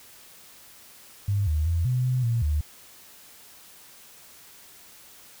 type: tone with pitch steps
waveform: sine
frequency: 100.7 / 76.9 / 84.1 / 125.9 / 127.2 / 116.7 / 75.1 Hz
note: G2 / D#2 / E2 / B2 / C3 / A#2 / D2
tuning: +47 / -20 / +35 / +34 / -48 / +2 / +39 cents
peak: -21 dBFS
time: 1.28-2.61 s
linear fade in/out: 5 ms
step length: 190 ms
effects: white hiss -50 dBFS RMS until 5.4 s